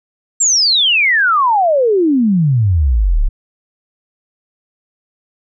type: exponential sweep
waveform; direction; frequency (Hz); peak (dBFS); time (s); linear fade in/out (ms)
sine; down; 7630 to 30.87; -9; 0.4-3.29; 10
effects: none